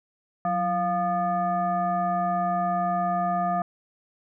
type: tone with frequency modulation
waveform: sine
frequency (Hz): 701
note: F5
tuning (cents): +6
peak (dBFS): -22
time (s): 0.45-3.62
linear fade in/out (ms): 2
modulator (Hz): 519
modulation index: 0.92
effects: none